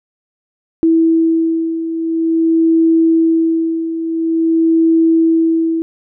sine beating tone pair, 326.6 / 327.08 Hz, E4 / E4, -16 / -13 cents, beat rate 0.48 Hz, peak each -17 / -11 dBFS, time 0.83-5.82 s, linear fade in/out 0 ms, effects none

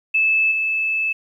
sine tone with level steps, 2618 Hz, E7, 13 cents flat, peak -14 / -18 dBFS, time 0.14-1.13 s, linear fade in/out 10 ms, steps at 0.51 s, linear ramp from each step 10 ms, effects 9-bit

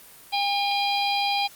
harmonic tone, 807 Hz, G#5, 50 cents flat, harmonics 1 / 3 / 4 / 5 / 6, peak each -24 / -29 / -30 / -31 / -32 dBFS, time 0.32-1.48 s, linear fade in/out 20 ms, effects white hiss -48 dBFS RMS until 1.55 s + Opus 32 kbps

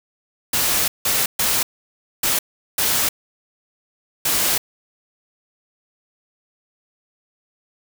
white noise bursts at uneven times, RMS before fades -19 dBFS, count 6, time 0.53-0.88 / 1.05-1.26 / 1.39-1.63 / 2.23-2.39 / 2.78-3.09 / 4.25-4.58 s, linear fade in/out 5 ms, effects none

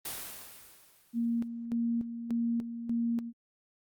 white noise with exponential decay, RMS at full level -36 dBFS, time 0.05-1.48 s, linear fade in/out 5 ms, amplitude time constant 310 ms
sine tone with tremolo, 233.5 Hz, A#3, 3 cents sharp, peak -27 dBFS, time 1.13-3.33 s, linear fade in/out 50 ms, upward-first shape square, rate 1.7 Hz, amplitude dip 65%
effects Opus 24 kbps

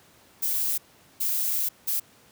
violet noise bursts at uneven times, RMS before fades -26 dBFS, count 3, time 0.42-0.78 / 1.2-1.69 / 1.87-2 s, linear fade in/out 10 ms, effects pink hiss -56 dBFS RMS until 2.31 s + high-pass 100 Hz 12 dB/octave

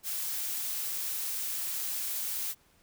blue noise, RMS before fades -34 dBFS, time 0.03-2.55 s, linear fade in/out 50 ms, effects pink hiss -65 dBFS RMS until 2.82 s

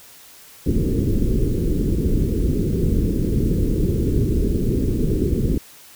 pink low-pass noise, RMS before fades -19 dBFS, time 0.66-5.58 s, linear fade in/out 5 ms, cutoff 430 Hz, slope 48 dB/octave, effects white hiss -45 dBFS RMS until 5.95 s

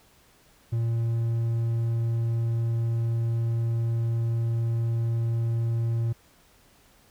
triangle tone, 115.5 Hz, A#2, 16 cents flat, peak -21 dBFS, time 0.72-6.13 s, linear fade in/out 10 ms, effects pink hiss -59 dBFS RMS until 7.1 s

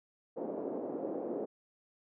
white band-pass noise, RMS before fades -38 dBFS, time 0.36-1.46 s, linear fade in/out 20 ms, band 250 to 540 Hz, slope 24 dB/octave, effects none

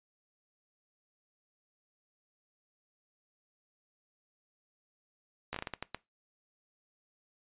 slowing click train, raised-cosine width 0.3 ms, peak -20 dBFS, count 9, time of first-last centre 5.53-5.946 s, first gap 14 ms, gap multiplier 1.36, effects noise-tail reverb RT60 0.2 s tail -20 dB re dry + resampled to 8000 Hz

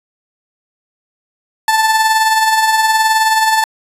30% pulse tone with tremolo, 880 Hz, A5, in tune, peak -5 dBFS, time 1.68-3.64 s, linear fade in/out 2 ms, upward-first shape triangle, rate 19 Hz, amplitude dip 50%, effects resampled to 32000 Hz

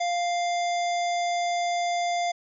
harmonic tone, 698.5 Hz, F5, in tune, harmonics 1 / 3 / 5 / 7 / 9 / 10, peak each -24 / -34 / -38 / -41 / -43 / -44 dBFS, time 0-2.32 s, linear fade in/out 10 ms, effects none

